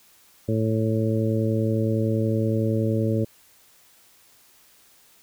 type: harmonic tone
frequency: 110.7 Hz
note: A2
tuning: 11 cents sharp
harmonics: 1 / 2 / 3 / 4 / 5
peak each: -23 / -26 / -28 / -29 / -30 dBFS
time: 0.48-3.25 s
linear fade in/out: 10 ms
effects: white hiss -56 dBFS RMS until 5.22 s